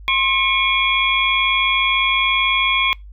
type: tone cluster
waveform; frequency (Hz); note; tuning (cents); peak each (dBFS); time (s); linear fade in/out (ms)
sine; 1063 / 2197 / 2398 / 3339; C6 / C#7 / D7 / G#7; +27 / -16 / +36 / +9; -20; 0.08-2.93; 0
effects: noise-tail reverb RT60 0.2 s tail -25 dB re dry + added 50 Hz sine -35 dBFS peak until 3.12 s